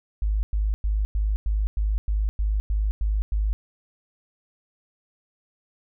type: tone bursts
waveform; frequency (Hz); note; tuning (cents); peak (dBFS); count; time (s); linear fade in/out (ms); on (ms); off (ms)
sine; 51.91; G#1; 0; -20; 11; 0.22-3.53; 0; 210; 100
effects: none